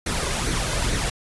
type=noise with flanger; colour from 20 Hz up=pink; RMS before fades=-24 dBFS; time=0.06-1.1 s; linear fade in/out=5 ms; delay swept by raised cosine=0.48 to 1.98 ms; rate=2.3 Hz; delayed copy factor=+0.5; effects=resampled to 24000 Hz